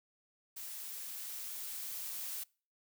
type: noise with level ramp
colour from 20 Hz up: blue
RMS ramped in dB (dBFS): -45 to -41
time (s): 0.56-2.44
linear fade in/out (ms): 10
effects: noise-tail reverb RT60 0.4 s tail -25 dB re dry